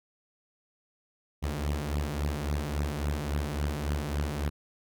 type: beating tone pair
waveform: sawtooth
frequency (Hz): 71.8 / 75.4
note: D2 / D2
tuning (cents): -39 / +46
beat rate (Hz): 3.6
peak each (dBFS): -27 / -29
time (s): 1.42-4.5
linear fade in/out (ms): 20
effects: none